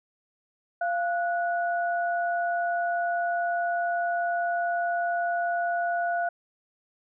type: tone pair together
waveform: sine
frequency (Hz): 692.8 / 1468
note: F5 / F#6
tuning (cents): -14 / -14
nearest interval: octave + minor second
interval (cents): 1300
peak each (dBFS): -25 / -31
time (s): 0.81-6.29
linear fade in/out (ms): 5
effects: none